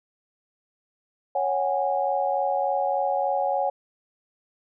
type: chord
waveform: sine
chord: C# suspended fourth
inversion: none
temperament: equal with one note detuned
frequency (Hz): 554.4 / 740 / 823.4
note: C#5 / F#5 / G#5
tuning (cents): 0 / 0 / -15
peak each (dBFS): -26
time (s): 1.35-3.7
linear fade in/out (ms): 5
effects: none